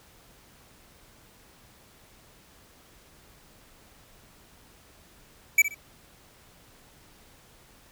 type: tone with echo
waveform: square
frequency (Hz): 2304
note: D7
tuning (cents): -34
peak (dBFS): -15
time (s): 5.58-5.62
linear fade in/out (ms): 5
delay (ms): 63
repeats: 2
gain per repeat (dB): -12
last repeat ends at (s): 5.746
effects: pink hiss -56 dBFS RMS until 7.91 s